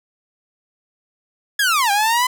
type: linear two-way sweep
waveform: sawtooth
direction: down then up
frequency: 1705 to 790 to 1019 Hz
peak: -11 dBFS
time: 1.59-2.27 s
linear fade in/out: 5 ms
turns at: 1.91 s
effects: none